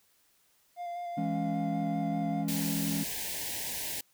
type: tone with vibrato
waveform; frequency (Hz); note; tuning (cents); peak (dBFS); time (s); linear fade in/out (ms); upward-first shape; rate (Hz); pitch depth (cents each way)
triangle; 698.5; F5; 0; -33; 0.76-2.46; 50; square; 5.1; 13
type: chord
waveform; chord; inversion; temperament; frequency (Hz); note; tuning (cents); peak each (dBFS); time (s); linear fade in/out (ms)
triangle; C# minor; first; equal; 164.81 / 207.7 / 277.2; E3 / G#3 / C#4; 0 / 0 / 0; -32; 1.17-3.04; 10
type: band-stop noise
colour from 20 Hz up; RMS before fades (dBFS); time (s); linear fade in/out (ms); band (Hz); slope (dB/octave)
white; -36; 2.48-4.01; 5; 980 to 1600; 96
effects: white hiss -68 dBFS RMS until 4.13 s